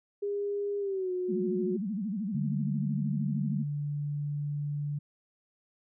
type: tone with pitch glide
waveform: sine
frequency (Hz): 405.9 to 363.7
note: G#4 to F#4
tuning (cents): -40 to -30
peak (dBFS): -29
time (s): 0.22-1.77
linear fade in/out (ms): 10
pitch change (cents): -190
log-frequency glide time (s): 0.79-1.12
type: tone with vibrato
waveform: sine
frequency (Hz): 204.2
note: G#3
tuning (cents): -29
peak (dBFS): -30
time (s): 1.28-3.64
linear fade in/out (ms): 20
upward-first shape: sine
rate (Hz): 13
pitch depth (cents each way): 200
type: tone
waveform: sine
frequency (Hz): 145.8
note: D3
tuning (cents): -12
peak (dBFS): -30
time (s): 2.34-4.99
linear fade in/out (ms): 10
effects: none